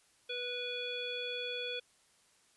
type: harmonic tone with a mistuned harmonic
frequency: 491.2 Hz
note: B4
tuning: 9 cents flat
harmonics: 1 / 3 / 5 / 7 / 9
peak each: -41 / -47 / -42 / -40 / -53 dBFS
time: 0.29-1.8 s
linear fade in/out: 10 ms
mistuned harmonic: 7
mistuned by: -21 cents
effects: white hiss -68 dBFS RMS until 2.56 s + resampled to 24000 Hz